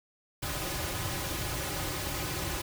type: noise with comb filter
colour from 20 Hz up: pink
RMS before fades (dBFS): -34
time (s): 0.42-2.62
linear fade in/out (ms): 10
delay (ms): 4.4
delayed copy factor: -0.7
effects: none